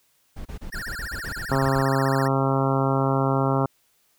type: noise bursts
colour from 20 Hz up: brown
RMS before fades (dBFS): -34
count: 12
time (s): 0.36-1.83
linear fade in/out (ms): 10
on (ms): 95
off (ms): 30
type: tone with vibrato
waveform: square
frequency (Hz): 1607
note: G6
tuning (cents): +43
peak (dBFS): -32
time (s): 0.72-2.28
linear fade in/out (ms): 10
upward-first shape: sine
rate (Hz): 15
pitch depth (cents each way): 270
type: harmonic tone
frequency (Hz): 135.1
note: C#3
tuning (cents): -44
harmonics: 1 / 2 / 3 / 4 / 5 / 6 / 7 / 8 / 9 / 10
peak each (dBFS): -23 / -26 / -28 / -29 / -30 / -31 / -31 / -32 / -33 / -33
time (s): 1.51-3.66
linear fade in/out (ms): 5
effects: white hiss -65 dBFS RMS until 4.18 s